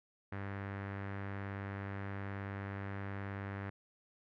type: tone with low-pass filter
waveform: sawtooth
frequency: 98.9 Hz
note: G2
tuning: 16 cents sharp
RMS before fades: -42 dBFS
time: 0.32-3.7 s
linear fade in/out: 5 ms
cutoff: 1800 Hz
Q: 2.6
effects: none